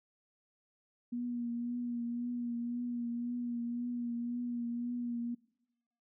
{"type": "tone with vibrato", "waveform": "sine", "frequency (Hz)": 239.6, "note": "A#3", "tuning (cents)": 48, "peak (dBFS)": -34, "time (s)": [1.12, 5.35], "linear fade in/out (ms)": 10, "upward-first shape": "triangle", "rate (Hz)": 1.9, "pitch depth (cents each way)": 31, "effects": ["noise-tail reverb RT60 0.9 s tail -22 dB re dry"]}